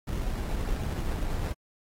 brown noise with sample-and-hold, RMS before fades -30 dBFS, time 0.07-1.53 s, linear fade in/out 10 ms, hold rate 3150 Hz, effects AAC 48 kbps

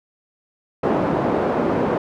pink band-pass noise, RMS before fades -20 dBFS, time 0.83-1.98 s, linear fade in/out 5 ms, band 230 to 750 Hz, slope 12 dB/octave, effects none

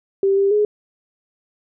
sine tone with pitch steps, 391.4 / 395.4 / 418.5 Hz, G4 / G4 / G#4, -3 / +15 / +13 cents, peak -13 dBFS, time 0.23-0.65 s, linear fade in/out 2 ms, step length 140 ms, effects none

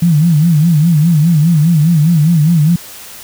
sine tone with vibrato, 160 Hz, D#3, 49 cents sharp, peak -6 dBFS, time 0.02-2.76 s, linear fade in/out 5 ms, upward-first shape sine, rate 4.9 Hz, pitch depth 150 cents each way, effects white hiss -32 dBFS RMS until 3.23 s

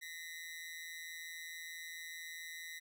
sawtooth ring-modulated tone, 1941 Hz, B6, 31 cents flat, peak -39 dBFS, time 0.01-2.8 s, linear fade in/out 20 ms, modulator 82.3 Hz, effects none

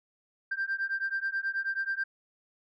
sine beating tone pair, 1574 / 1583.3 Hz, G6 / G6, +7 / +17 cents, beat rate 9.3 Hz, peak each -31 dBFS, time 0.51-2.04 s, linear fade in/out 10 ms, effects tanh soft clip ceiling -24 dBFS

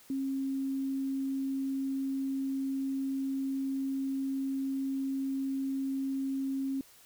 sine tone, 270 Hz, C#4, 45 cents flat, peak -30 dBFS, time 0.1-6.81 s, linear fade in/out 2 ms, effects white hiss -58 dBFS RMS until 7.05 s

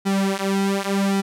sawtooth tone with flanger, 196 Hz, G3, in tune, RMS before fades -21 dBFS, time 0.05-1.22 s, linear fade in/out 20 ms, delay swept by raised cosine 1.8 to 6.9 ms, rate 0.89 Hz, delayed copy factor -0.9, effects low-pass 12000 Hz 12 dB/octave

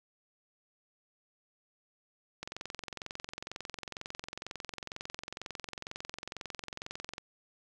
click train, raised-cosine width 0.2 ms, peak -22 dBFS, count 106, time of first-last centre 2.43-7.181 s, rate 22.1 Hz, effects none

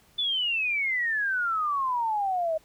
sine exponential sweep, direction down, 3520 to 622.3 Hz, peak -24 dBFS, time 0.18-2.58 s, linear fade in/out 10 ms, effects pink hiss -60 dBFS RMS until 2.64 s

